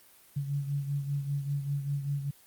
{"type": "beating tone pair", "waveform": "sine", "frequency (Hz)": [140.8, 145.9], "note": ["C#3", "D3"], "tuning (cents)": [27, -11], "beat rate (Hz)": 5.1, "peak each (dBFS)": [-30, -37], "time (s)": [0.36, 2.31], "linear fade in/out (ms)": 10, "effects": ["white hiss -58 dBFS RMS until 2.46 s", "Opus 32 kbps"]}